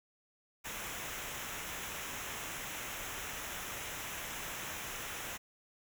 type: noise with comb filter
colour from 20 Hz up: pink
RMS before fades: -42 dBFS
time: 0.64-5.38 s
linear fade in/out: 20 ms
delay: 0.22 ms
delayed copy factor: -0.65
effects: none